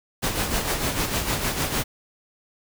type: noise with tremolo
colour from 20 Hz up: pink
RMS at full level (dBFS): -23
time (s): 0.22-1.84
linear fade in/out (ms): 20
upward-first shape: sine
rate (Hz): 6.6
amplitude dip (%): 55
effects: none